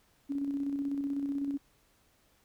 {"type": "tone with tremolo", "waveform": "sine", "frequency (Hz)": 280.4, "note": "C#4", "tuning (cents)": 20, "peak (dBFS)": -29, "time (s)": [0.29, 1.58], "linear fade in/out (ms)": 20, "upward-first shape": "square", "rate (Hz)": 16, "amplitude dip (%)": 35, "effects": ["pink hiss -68 dBFS RMS until 2.44 s"]}